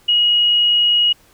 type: tone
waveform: sine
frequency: 2895 Hz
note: F#7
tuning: 38 cents flat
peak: -11 dBFS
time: 0.08-1.13 s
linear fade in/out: 10 ms
effects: pink hiss -52 dBFS RMS until 1.33 s